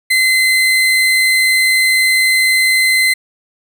35% pulse tone, 2054 Hz, C7, 33 cents flat, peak -8 dBFS, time 0.1-3.14 s, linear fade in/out 10 ms, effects none

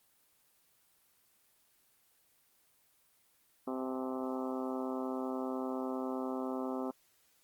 harmonic tone with a mistuned harmonic, 130 Hz, C3, 11 cents flat, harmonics 2 / 3 / 4 / 5 / 6 / 7 / 8 / 9 / 10, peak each -37 / -41 / -43 / -45 / -47 / -48 / -49 / -50 / -51 dBFS, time 3.67-6.91 s, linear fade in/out 5 ms, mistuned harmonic 7, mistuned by -69 cents, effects white hiss -70 dBFS RMS until 7.43 s + Opus 24 kbps

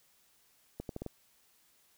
accelerating click train, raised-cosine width 2 ms, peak -25 dBFS, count 5, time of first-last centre 0.8-1.063 s, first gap 92 ms, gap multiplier 0.78, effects white hiss -68 dBFS RMS until 1.97 s

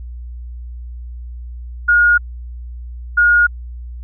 sine tone pair in turn, 1433 / 1433 Hz, F6 / F6, +44 / +44 cents, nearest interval unison, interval 0 cents, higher neither, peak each -8 dBFS, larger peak neither, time 1.88-2.18 / 3.17-3.47 s, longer neither, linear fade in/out 10 ms, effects added 60 Hz sine -27 dBFS peak until 4.03 s

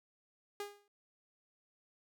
sawtooth tone with exponential decay, 408.3 Hz, G#4, 29 cents flat, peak -33 dBFS, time 0.6-0.88 s, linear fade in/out 2 ms, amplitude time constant 59 ms, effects none

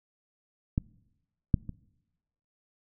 clicks, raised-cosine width 5 ms, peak -13 / -9 / -24 dBFS, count 3, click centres 0.779 / 1.542 / 1.693 s, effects noise-tail reverb RT60 1.0 s tail -24 dB re dry

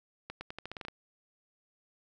accelerating click train, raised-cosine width 0.3 ms, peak -24 dBFS, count 10, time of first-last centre 0.3-0.884 s, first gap 110 ms, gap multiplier 0.86, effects none

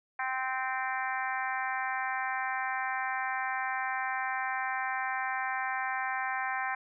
harmonic tone, 260 Hz, C4, 11 cents flat, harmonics 3 / 4 / 5 / 6 / 7 / 8 / 9, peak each -35 / -37 / -42 / -37 / -37 / -42 / -43 dBFS, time 0.19-6.75 s, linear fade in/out 5 ms, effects none

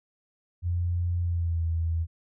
sine tone with pitch glide, 87.31 to 82.5 Hz, F2 to E2, 0 to +2 cents, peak -24 dBFS, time 0.62-2.07 s, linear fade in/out 50 ms, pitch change -98 cents, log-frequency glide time 1.21-1.64 s, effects none

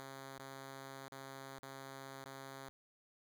5% pulse tone with dropouts, 135.3 Hz, C#3, 42 cents flat, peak -37 dBFS, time 0-2.69 s, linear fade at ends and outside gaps 0 ms, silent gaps 0.384-0.396 / 1.082-1.121 / 1.589-1.63 / 2.241-2.258 s, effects none

